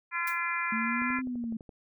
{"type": "harmonic tone", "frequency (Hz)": 342, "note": "F4", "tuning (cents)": -36, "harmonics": [3, 4, 5, 6, 7], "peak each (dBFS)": [-35, -35, -35, -35, -35], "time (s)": [0.11, 1.22], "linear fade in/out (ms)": 50}
{"type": "noise with exponential decay", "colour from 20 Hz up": "blue", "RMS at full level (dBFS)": -36, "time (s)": [0.27, 0.4], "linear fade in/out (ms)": 5, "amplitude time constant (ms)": 28}
{"type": "exponential two-way sweep", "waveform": "sine", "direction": "up then down", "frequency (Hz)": [220, 259.1, 221.6], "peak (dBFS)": -31, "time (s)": [0.72, 1.57], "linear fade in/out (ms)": 5, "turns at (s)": 1.21}
{"type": "click train", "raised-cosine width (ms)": 2, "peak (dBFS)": -34, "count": 9, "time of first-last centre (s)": [1.02, 1.692], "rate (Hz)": 11.9}
{"effects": []}